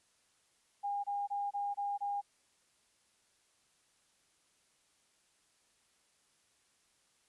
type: tone bursts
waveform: sine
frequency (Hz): 810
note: G#5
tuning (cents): -43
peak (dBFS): -33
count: 6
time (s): 0.83-2.215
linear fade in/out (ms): 20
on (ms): 210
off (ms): 25
effects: white hiss -72 dBFS RMS until 7.28 s + resampled to 24000 Hz